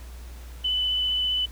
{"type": "tone with vibrato", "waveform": "sine", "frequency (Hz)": 3000, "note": "F#7", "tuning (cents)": 23, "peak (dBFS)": -22, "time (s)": [0.64, 1.46], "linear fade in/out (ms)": 10, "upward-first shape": "square", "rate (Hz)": 15, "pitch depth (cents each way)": 8, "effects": ["added 60 Hz sine -38 dBFS peak until 1.51 s", "pink hiss -50 dBFS RMS until 1.51 s"]}